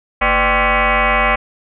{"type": "tone with frequency modulation", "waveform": "sine", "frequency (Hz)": 597, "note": "D5", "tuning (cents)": 28, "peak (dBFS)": -11, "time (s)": [0.21, 1.36], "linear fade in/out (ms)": 10, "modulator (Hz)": 275, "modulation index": 6.9, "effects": []}